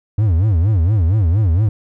triangle tone with vibrato, 94.1 Hz, F#2, 30 cents sharp, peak -9 dBFS, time 0.18-1.69 s, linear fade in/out 5 ms, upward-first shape sine, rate 4.3 Hz, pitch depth 290 cents each way, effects none

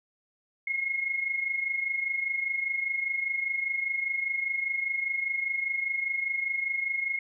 sine tone pair together, 2136 / 2161 Hz, C7 / C#7, +35 / -45 cents, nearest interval unison, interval 20 cents, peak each -34 / -28 dBFS, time 0.67-7.19 s, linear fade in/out 5 ms, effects none

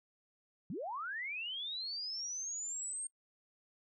sine linear sweep, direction up, 138.59 to 8600 Hz, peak -38 dBFS, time 0.7-3.07 s, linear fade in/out 2 ms, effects noise-tail reverb RT60 0.1 s tail -26 dB re dry

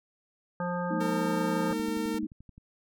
harmonic tone, 176.5 Hz, F3, 19 cents sharp, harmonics 1 / 3 / 5 / 7 / 9, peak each -32 / -34 / -36 / -38 / -41 dBFS, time 0.6-1.73 s, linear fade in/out 2 ms
sine chord, Ab suspended second, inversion none, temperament equal, 207.7 / 233.1 / 311.1 Hz, Ab3 / Bb3 / Eb4, 0 / 0 / 0 cents, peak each -35 / -35 / -32 dBFS, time 0.9-2.27 s, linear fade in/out 10 ms
sawtooth tone, 455.1 Hz, A#4, 42 cents flat, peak -30 dBFS, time 1-2.19 s, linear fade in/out 10 ms
click train, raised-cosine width 5 ms, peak -37 dBFS, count 11, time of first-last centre 1.71-2.58 s, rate 11.5 Hz
effects none

